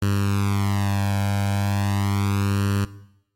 sawtooth tone with flanger, 99.9 Hz, G2, 33 cents sharp, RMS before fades -21 dBFS, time 0.02-2.85 s, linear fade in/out 5 ms, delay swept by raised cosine 0.69 to 1.29 ms, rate 0.37 Hz, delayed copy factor +0.85, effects noise-tail reverb RT60 0.8 s tail -17 dB re dry + MP3 64 kbps

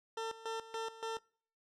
20% pulse tone with tremolo, 450 Hz, A4, 39 cents sharp, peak -32 dBFS, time 0.17-1.19 s, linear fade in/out 5 ms, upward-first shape square, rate 3.5 Hz, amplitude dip 80%, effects noise-tail reverb RT60 0.5 s tail -25 dB re dry + low-pass 7000 Hz 12 dB/octave

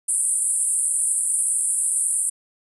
white band-pass noise, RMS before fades -22 dBFS, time 0.08-2.3 s, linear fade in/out 10 ms, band 8400 to 10000 Hz, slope 96 dB/octave, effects none

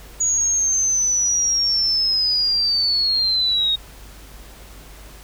sine linear sweep, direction down, 6760 to 3729 Hz, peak -16 dBFS, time 0.2-3.76 s, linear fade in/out 10 ms, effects added 50 Hz sine -41 dBFS peak until 5.23 s + pink hiss -44 dBFS RMS until 5.23 s

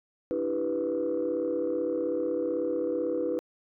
sine chord, E minor seventh, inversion third, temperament equal, 293.7 / 329.6 / 392 / 493.9 Hz, D4 / E4 / G4 / B4, 0 / 0 / 0 / 0 cents, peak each -34 / -31 / -34 / -28 dBFS, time 0.31-3.39 s, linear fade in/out 0 ms, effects tanh soft clip ceiling -20 dBFS

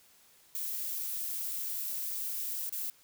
violet noise with dropouts, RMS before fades -36 dBFS, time 0.55-2.9 s, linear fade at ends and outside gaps 1 ms, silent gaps 2.694-2.725 s, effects white hiss -62 dBFS RMS until 3.03 s

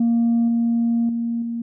sine tone with level steps, 233.1 Hz, A#3, in tune, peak -13 / -15 / -20 / -23 dBFS, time 0-1.62 s, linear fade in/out 5 ms, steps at 0.48 / 1.09 / 1.42 s, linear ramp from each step 2 ms, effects tanh soft clip ceiling -13 dBFS

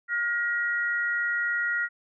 sine tone pair together, 1423.4 / 1900 Hz, F6 / A#6, +33 / +33 cents, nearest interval perfect fourth, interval 500 cents, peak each -27 dBFS, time 0.08-1.89 s, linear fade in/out 50 ms, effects none

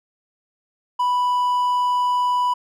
triangle tone, 987.8 Hz, B5, in tune, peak -15 dBFS, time 0.99-2.54 s, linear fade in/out 10 ms, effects none

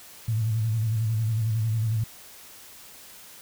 sine tone with vibrato, 111.1 Hz, A2, 17 cents sharp, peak -22 dBFS, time 0.28-2.04 s, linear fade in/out 5 ms, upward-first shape square, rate 11 Hz, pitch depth 55 cents each way, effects white hiss -47 dBFS RMS until 3.41 s

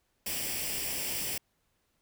white noise with comb filter, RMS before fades -34 dBFS, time 0.26-1.38 s, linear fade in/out 5 ms, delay 0.38 ms, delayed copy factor +0.65, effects pink hiss -75 dBFS RMS until 2.01 s

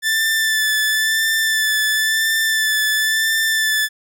sawtooth tone with vibrato, 1760 Hz, A6, in tune, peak -12 dBFS, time 0.02-3.89 s, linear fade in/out 50 ms, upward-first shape sine, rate 0.97 Hz, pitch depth 21 cents each way, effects none

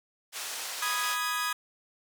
white band-pass noise, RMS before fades -37 dBFS, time 0.32-1.18 s, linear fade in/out 50 ms, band 620 to 8600 Hz, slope 12 dB/octave
sawtooth chord, G# minor, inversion first, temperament equal, 987.8 / 1244.5 / 1661.2 Hz, B5 / D#6 / G#6, 0 / 0 / 0 cents, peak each -32 / -28 / -29 dBFS, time 0.82-1.53 s, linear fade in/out 5 ms
effects none

